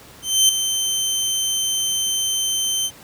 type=tone with ADSR envelope; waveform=20% pulse; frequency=3100 Hz; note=G7; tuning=20 cents flat; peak=-5 dBFS; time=0.22-2.91 s; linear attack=270 ms; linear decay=3 ms; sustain=-9 dB; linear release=57 ms; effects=pink hiss -44 dBFS RMS until 3.03 s + high-pass 60 Hz 12 dB/octave